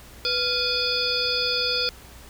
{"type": "harmonic tone with a mistuned harmonic", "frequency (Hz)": 493.9, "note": "B4", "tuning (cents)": 0, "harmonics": [1, 3, 5, 7, 9, 10], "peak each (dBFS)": [-30, -31, -32, -30, -27, -26], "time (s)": [0.25, 1.89], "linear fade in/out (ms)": 0, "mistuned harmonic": 3, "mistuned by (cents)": -100, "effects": ["added 60 Hz sine -47 dBFS peak until 2.29 s", "pink hiss -47 dBFS RMS until 2.29 s"]}